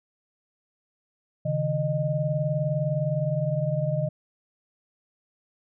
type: tone cluster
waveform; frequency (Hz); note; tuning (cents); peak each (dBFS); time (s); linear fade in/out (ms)
sine; 136.3 / 156 / 615; C#3 / D#3 / D#5; -29 / +5 / -20; -27 / -27 / -28; 1.45-4.09; 10
effects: none